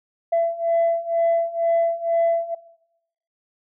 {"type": "beating tone pair", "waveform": "sine", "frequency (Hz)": [670, 672.1], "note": ["E5", "E5"], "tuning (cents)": [28, 33], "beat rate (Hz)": 2.1, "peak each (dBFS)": [-21, -20], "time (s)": [0.32, 2.55], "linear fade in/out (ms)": 10, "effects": ["noise-tail reverb RT60 0.9 s tail -19 dB re dry", "tanh soft clip ceiling -13 dBFS"]}